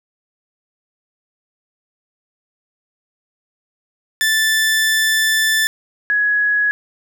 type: tone pair in turn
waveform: sawtooth / sine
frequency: 1760 / 1675.8 Hz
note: A6 / G#6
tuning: 0 / +15 cents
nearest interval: minor second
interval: 85 cents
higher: first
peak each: -10 / -13 dBFS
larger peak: first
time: 4.21-5.67 / 6.1-6.71 s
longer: first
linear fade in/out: 0 ms
effects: none